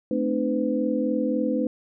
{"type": "tone cluster", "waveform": "sine", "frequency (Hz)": [220.8, 260.7, 304.4, 504], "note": ["A3", "C4", "D#4", "B4"], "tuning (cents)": [6, -6, -38, 35], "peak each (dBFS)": -27, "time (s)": [0.11, 1.67], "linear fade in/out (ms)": 2, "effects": []}